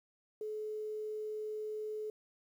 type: tone with quantisation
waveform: sine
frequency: 428.7 Hz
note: A4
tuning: 45 cents flat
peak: -37 dBFS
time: 0.41-2.1 s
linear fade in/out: 2 ms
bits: 11
effects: none